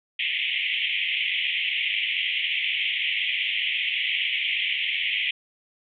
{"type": "band-pass noise", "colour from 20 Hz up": "white", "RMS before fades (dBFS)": -26, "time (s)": [0.19, 5.31], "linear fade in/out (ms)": 5, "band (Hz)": [2000, 3300], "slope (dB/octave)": 96, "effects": []}